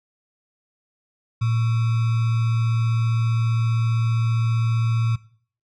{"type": "tone with sample-and-hold", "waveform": "sine", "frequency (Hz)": 114.4, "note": "A#2", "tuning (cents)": -32, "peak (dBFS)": -18, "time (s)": [1.41, 5.16], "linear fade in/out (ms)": 10, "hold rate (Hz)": 1225, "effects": ["noise-tail reverb RT60 0.5 s tail -19 dB re dry", "low-pass 5000 Hz 12 dB/octave"]}